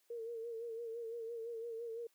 sine tone with vibrato, 460.6 Hz, A#4, 21 cents flat, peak -40 dBFS, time 0.1-2.07 s, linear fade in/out 5 ms, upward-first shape sine, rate 5.9 Hz, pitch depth 53 cents each way, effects white hiss -75 dBFS RMS until 2.14 s + high-pass 300 Hz 12 dB/octave

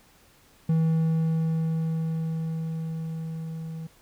triangle tone with level ramp, 161.6 Hz, E3, 34 cents flat, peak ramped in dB -17 to -31 dBFS, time 0.69-3.87 s, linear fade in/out 5 ms, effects pink hiss -58 dBFS RMS until 4.01 s

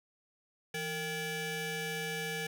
20% pulse ring-modulated tone, 623 Hz, D#5, 2 cents sharp, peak -27 dBFS, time 0.74-2.47 s, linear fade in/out 5 ms, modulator 1080 Hz, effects none

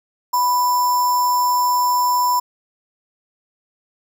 sine tone with sample-and-hold, 987.8 Hz, B5, in tune, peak -14 dBFS, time 0.33-2.4 s, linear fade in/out 10 ms, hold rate 6300 Hz, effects none

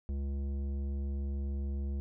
sine tone with tanh clipping, 69.5 Hz, C#2, 5 cents sharp, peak -34 dBFS, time 0.09-2 s, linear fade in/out 0 ms, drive 12 dB, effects none

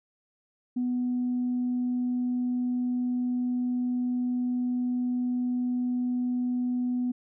sine tone, 247.7 Hz, B3, 5 cents sharp, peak -24 dBFS, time 0.76-7.12 s, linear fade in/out 10 ms, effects tanh soft clip ceiling -21 dBFS

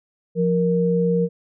sine tone pair together, 175 / 467.9 Hz, F3 / A#4, +4 / +6 cents, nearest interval octave + perfect fourth, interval 1702 cents, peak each -19 dBFS, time 0.35-1.29 s, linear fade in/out 50 ms, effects none

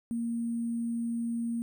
sine tone with sample-and-hold, 233.1 Hz, A#3, in tune, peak -29 dBFS, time 0.11-1.62 s, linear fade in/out 0 ms, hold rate 8820 Hz, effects none

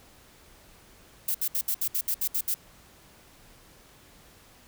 violet noise bursts, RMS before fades -27 dBFS, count 10, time 1.28-2.543 s, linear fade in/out 5 ms, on 66 ms, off 67 ms, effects pink hiss -55 dBFS RMS until 4.67 s

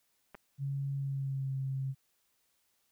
clicks, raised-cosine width 0.5 ms, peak -33 dBFS, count 2, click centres 0.346 / 0.351 s
sine tone with pitch glide, 138.59 to 134.18 Hz, C#3 to C3, 0 to +44 cents, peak -32 dBFS, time 0.58-1.95 s, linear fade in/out 50 ms, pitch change -56 cents, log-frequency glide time 0.95-1.53 s
effects white hiss -75 dBFS RMS until 2.91 s

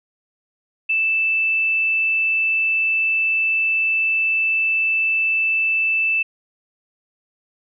sine tone, 2642 Hz, E7, 3 cents sharp, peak -16 dBFS, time 0.89-6.23 s, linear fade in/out 10 ms, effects none

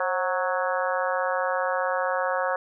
harmonic tone with a mistuned harmonic, 184.8 Hz, F#3, 2 cents flat, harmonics 3 / 4 / 5 / 6 / 7 / 8 / 9, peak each -27 / -31 / -32 / -31 / -33 / -33 / -33 dBFS, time 0-2.56 s, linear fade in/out 2 ms, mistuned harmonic 3, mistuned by -51 cents, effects none

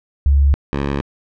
sine / 10% pulse tone pair in turn, 70.1 / 70.1 Hz, C#2 / C#2, +20 / +20 cents, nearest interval unison, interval 0 cents, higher neither, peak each -9 / -10 dBFS, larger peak first, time 0.26-0.54 / 0.73-1.01 s, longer neither, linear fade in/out 0 ms, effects low-pass 3000 Hz 12 dB/octave

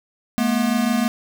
square tone pair together, 214.6 / 240.9 Hz, A3 / B3, -43 / -43 cents, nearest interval major second, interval 200 cents, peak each -22 / -20 dBFS, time 0.38-1.08 s, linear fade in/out 0 ms, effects none

